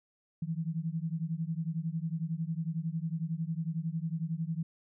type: beating tone pair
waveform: sine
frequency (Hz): 158.5 / 169.5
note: D#3 / E3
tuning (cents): +32 / +49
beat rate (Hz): 11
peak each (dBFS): -34 / -35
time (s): 0.42-4.63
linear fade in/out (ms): 5
effects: none